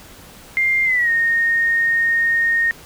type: tone with pitch glide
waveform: sine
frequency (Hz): 2100 to 1849.4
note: C7 to A#6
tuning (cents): +6 to -14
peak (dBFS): -14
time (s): 0.57-2.71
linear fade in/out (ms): 0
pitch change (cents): -220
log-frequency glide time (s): 0.85-1.1
effects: pink hiss -42 dBFS RMS until 2.85 s